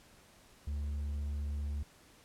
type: tone with hard clipping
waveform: sine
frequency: 72.6 Hz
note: D2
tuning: 19 cents flat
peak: -35 dBFS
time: 0.67-1.83 s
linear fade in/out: 5 ms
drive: 3 dB
effects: pink hiss -61 dBFS RMS until 2.24 s + low-pass 12000 Hz 12 dB/octave